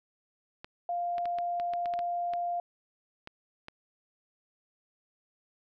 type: clicks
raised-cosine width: 0.3 ms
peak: -26 dBFS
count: 12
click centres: 0.645 / 1.182 / 1.256 / 1.386 / 1.599 / 1.736 / 1.858 / 1.938 / 1.991 / 2.336 / 3.274 / 3.684 s
type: tone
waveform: sine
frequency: 698.5 Hz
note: F5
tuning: in tune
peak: -29 dBFS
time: 0.89-2.6 s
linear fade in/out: 2 ms
effects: none